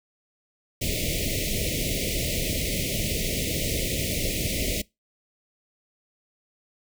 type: band-stop noise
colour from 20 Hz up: pink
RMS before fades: -27 dBFS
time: 0.81-4.82 s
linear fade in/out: 10 ms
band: 650 to 2000 Hz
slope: 96 dB/octave
effects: noise-tail reverb RT60 0.2 s tail -22 dB re dry